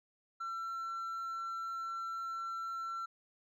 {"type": "tone with hard clipping", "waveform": "sine", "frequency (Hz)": 1349, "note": "E6", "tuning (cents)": 40, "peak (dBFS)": -38, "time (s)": [0.4, 3.06], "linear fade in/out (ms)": 10, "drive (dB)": 2, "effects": []}